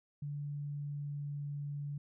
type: tone with pitch glide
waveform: sine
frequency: 145 to 144.16 Hz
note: D3 to D3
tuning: -22 to -32 cents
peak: -37 dBFS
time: 0.22-1.98 s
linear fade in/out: 5 ms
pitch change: -10 cents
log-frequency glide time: 0.42-1.45 s
effects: none